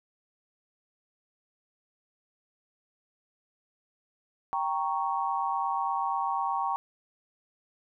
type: chord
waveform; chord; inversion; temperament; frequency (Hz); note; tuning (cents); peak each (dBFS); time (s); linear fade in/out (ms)
sine; G diminished; none; equal; 784 / 932.3 / 1108.7; G5 / Bb5 / Db6; 0 / 0 / 0; -31; 4.53-6.76; 0
effects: none